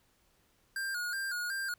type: tone with vibrato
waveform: square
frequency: 1513 Hz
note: F#6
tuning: 38 cents sharp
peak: -34 dBFS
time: 0.76-1.74 s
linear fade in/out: 2 ms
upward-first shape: square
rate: 2.7 Hz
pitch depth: 83 cents each way
effects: pink hiss -70 dBFS RMS until 1.78 s